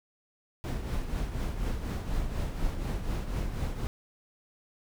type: noise with tremolo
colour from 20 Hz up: brown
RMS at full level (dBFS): -29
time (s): 0.64-3.87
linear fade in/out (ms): 0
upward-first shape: triangle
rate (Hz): 4.1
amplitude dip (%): 60
effects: none